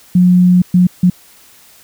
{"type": "tone bursts at uneven times", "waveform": "sine", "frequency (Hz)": 180, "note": "F#3", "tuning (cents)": -47, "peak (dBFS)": -5, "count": 3, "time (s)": [[0.15, 0.62], [0.74, 0.87], [1.03, 1.1]], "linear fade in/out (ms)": 5, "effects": ["white hiss -44 dBFS RMS until 1.83 s"]}